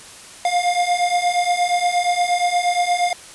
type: beating tone pair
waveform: square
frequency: 702 / 710.5 Hz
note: F5 / F5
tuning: +9 / +30 cents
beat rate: 8.5 Hz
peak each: -22 / -19 dBFS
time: 0.45-3.13 s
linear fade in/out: 2 ms
effects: white hiss -40 dBFS RMS until 3.34 s + resampled to 24000 Hz